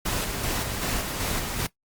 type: noise with tremolo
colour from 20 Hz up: pink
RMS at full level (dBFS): -27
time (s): 0.05-1.67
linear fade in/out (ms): 10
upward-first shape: square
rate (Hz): 2.6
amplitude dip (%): 35
effects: noise-tail reverb RT60 0.1 s tail -17 dB re dry + Opus 48 kbps